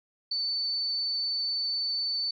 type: tone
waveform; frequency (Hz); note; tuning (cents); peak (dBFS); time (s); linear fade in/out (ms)
sine; 4512; C#8; +30; -27; 0.31-2.31; 5
effects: none